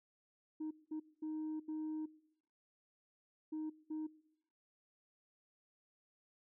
sine tone bursts at uneven times, 311.1 Hz, D#4, in tune, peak -37 dBFS, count 6, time 0.6-0.71 / 0.91-1 / 1.22-1.6 / 1.68-2.06 / 3.52-3.7 / 3.9-4.07 s, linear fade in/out 10 ms, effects noise-tail reverb RT60 0.9 s tail -22 dB re dry + tanh soft clip ceiling -37 dBFS

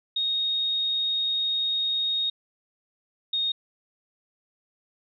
sine tone pair in turn, 3729 / 3713 Hz, A#7 / A#7, 0 / -8 cents, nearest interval unison, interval 8 cents, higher first, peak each -23 dBFS, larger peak neither, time 0.16-2.3 / 3.33-3.52 s, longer first, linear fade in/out 5 ms, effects none

